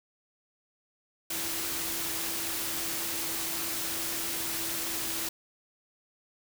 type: tone in noise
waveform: sine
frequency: 331.1 Hz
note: E4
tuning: 8 cents sharp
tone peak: -44 dBFS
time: 1.3-5.29 s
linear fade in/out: 5 ms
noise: white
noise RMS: -33 dBFS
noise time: 1.3-5.29 s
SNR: -14 dB
effects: none